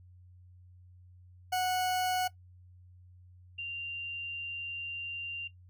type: tone pair in turn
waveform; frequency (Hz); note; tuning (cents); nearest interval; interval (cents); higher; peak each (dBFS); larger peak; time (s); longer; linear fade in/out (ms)
40% pulse / sine; 736 / 2779; F#5 / F7; -9 / -9; octave + major seventh; 2300; second; -27 / -34; first; 1.52-2.28 / 3.58-5.48; second; 10
effects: noise-tail reverb RT60 0.1 s tail -17 dB re dry + added 90 Hz sine -53 dBFS peak until 5.69 s